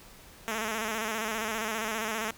5% pulse tone with vibrato, 220 Hz, A3, in tune, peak -19 dBFS, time 0.48-2.31 s, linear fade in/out 0 ms, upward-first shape square, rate 15 Hz, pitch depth 52 cents each way, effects pink hiss -52 dBFS RMS until 2.37 s

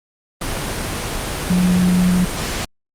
sine tone in noise, 180.5 Hz, F#3, 43 cents flat, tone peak -12 dBFS, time 1.5-2.25 s, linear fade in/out 5 ms, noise pink, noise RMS -23 dBFS, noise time 0.41-2.65 s, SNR +8 dB, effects low-pass 11000 Hz 12 dB/octave + Opus 32 kbps

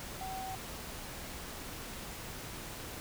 sine tone in noise, 760 Hz, F#5, 46 cents sharp, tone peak -39 dBFS, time 0.21-0.55 s, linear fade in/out 0 ms, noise pink, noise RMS -44 dBFS, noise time 0-3 s, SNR +2 dB, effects none

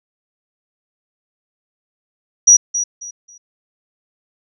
sine tone with echo, 5800 Hz, F#8, 35 cents flat, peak -4 dBFS, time 2.47-2.57 s, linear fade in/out 10 ms, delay 270 ms, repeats 3, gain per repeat -12 dB, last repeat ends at 3.38 s, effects none

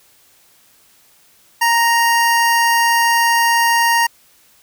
25% pulse tone, 932.3 Hz, A#5, in tune, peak -8 dBFS, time 1.61-4.07 s, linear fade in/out 10 ms, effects white hiss -52 dBFS RMS until 4.62 s

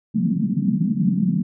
white band-pass noise, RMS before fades -20 dBFS, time 0.14-1.43 s, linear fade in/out 10 ms, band 160 to 220 Hz, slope 48 dB/octave, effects none

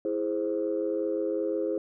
sine chord, E augmented, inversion none, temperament equal, 329.6 / 415.3 / 523.3 Hz, E4 / G#4 / B#4, 0 / 0 / 0 cents, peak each -30 dBFS, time 0.05-1.78 s, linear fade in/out 2 ms, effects tanh soft clip ceiling -18 dBFS

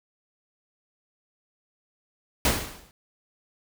pink noise with exponential decay, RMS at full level -19 dBFS, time 2.45-2.91 s, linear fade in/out 1 ms, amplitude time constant 100 ms, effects none

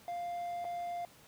triangle tone with dropouts, 698.5 Hz, F5, in tune, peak -34 dBFS, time 0.08-1.05 s, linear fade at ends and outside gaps 1 ms, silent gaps 0.644-0.65 s, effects pink hiss -59 dBFS RMS until 1.27 s + high-pass 80 Hz 12 dB/octave

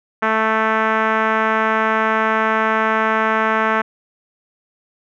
5% pulse tone with low-pass filter, 220 Hz, A3, in tune, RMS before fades -17 dBFS, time 0.22-3.82 s, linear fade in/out 10 ms, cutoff 1500 Hz, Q 1.5, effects none

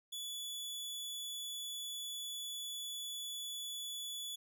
sawtooth tone, 3430 Hz, A7, 45 cents flat, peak -38 dBFS, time 0.12-4.36 s, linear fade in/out 10 ms, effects none

